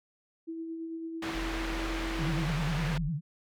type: tone with tremolo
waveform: sine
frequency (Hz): 327.4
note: E4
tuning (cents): -12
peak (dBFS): -34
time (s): 0.47-2.46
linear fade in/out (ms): 20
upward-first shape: sine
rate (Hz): 9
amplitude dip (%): 30
type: low-pass noise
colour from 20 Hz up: white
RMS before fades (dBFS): -38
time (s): 1.22-2.98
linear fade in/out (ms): 5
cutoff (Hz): 2300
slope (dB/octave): 12
type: tone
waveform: sine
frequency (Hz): 43.26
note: F1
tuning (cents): -16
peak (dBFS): -34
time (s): 1.34-3.1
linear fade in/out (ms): 20
type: tone with vibrato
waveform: sine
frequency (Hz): 155.56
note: D#3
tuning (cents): 0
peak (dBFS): -29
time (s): 2.17-3.21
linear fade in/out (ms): 50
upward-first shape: sine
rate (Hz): 9.9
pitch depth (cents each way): 170
effects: none